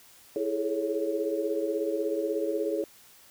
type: chord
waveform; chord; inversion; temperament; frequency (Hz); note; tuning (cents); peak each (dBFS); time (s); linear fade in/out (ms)
sine; A major seventh; second; equal with one note detuned; 329.6 / 415.3 / 431.7 / 554.4; E4 / G#4 / A4 / C#5; 0 / 0 / -33 / 0; -32; 0.36-2.84; 2
effects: white hiss -55 dBFS RMS until 3.3 s